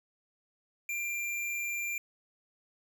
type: tone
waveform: square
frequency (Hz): 2377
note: D7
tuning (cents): +20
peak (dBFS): -33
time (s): 0.89-1.98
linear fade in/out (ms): 2
effects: 10-bit